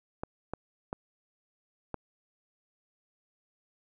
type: clicks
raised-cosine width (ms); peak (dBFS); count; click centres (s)
1; -20; 4; 0.235 / 0.536 / 0.929 / 1.943
effects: none